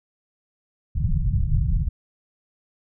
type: low-pass noise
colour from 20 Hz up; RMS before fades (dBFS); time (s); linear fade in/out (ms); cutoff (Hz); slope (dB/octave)
pink; -21; 0.95-1.89; 10; 160; 48
effects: none